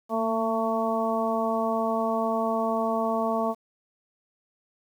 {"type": "harmonic tone with a mistuned harmonic", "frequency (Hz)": 223.9, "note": "A3", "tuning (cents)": 30, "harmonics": [1, 2, 3, 4, 5], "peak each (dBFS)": [-29, -31, -27, -32, -31], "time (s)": [0.09, 3.55], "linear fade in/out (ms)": 50, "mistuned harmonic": 1, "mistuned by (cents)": 29, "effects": ["9-bit"]}